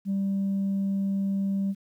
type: tone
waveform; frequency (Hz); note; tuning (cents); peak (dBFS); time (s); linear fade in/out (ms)
sine; 196; G3; 0; -22; 0.05-1.75; 50
effects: tanh soft clip ceiling -22 dBFS + 10-bit